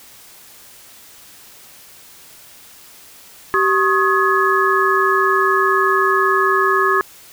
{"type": "tone cluster", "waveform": "sine", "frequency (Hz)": [385.5, 1090, 1252, 1691], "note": ["G4", "C#6", "D#6", "G#6"], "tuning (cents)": [-29, -29, 10, 31], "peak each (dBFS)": -18, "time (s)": [3.54, 7.01], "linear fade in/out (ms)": 0, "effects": ["white hiss -43 dBFS RMS until 7.32 s"]}